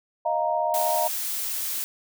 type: chord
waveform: sine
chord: Eb suspended second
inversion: none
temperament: equal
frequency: 622.3 / 698.5 / 932.3 Hz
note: Eb5 / F5 / Bb5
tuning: 0 / 0 / 0 cents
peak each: -26 dBFS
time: 0.25-1.08 s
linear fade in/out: 10 ms
type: noise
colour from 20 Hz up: blue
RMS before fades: -29 dBFS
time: 0.74-1.84 s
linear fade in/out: 0 ms
effects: none